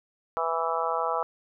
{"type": "harmonic tone", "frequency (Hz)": 164.81, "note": "E3", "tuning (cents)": 0, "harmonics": [3, 4, 5, 6, 7, 8], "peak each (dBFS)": [-32, -32, -32, -32, -32, -32], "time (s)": [0.37, 1.23], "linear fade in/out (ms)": 0, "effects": []}